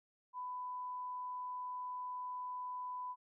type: tone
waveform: sine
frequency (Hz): 998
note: B5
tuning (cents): +18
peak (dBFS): -40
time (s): 0.33-3.16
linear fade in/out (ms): 50
effects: none